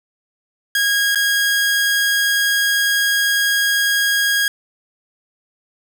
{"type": "tone with dropouts", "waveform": "sawtooth", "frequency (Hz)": 1638, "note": "G#6", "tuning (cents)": -24, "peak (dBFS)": -11, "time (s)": [0.75, 4.48], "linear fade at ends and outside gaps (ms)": 2, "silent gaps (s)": [1.148, 1.156], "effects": []}